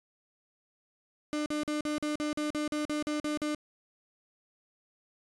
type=tone bursts; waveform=35% pulse; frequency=300 Hz; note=D4; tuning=37 cents sharp; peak=-28 dBFS; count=13; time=1.33-3.548 s; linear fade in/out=0 ms; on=130 ms; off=44 ms; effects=resampled to 24000 Hz